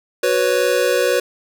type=chord; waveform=square; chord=F# suspended fourth; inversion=none; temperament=just; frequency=370 / 493.3 / 555 Hz; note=F#4 / B4 / C#5; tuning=0 / -2 / +2 cents; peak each=-22 / -18 / -20 dBFS; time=0.23-1.2 s; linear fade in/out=5 ms; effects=none